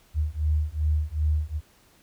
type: beating tone pair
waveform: sine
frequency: 75.1 / 77.7 Hz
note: D2 / D#2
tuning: +39 / -2 cents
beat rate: 2.6 Hz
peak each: -25 dBFS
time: 0.14-1.61 s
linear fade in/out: 50 ms
effects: pink hiss -59 dBFS RMS until 2.02 s